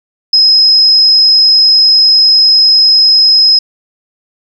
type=tone; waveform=sine; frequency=5110 Hz; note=D#8; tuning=45 cents sharp; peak=-3 dBFS; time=0.33-3.59 s; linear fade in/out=5 ms; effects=7-bit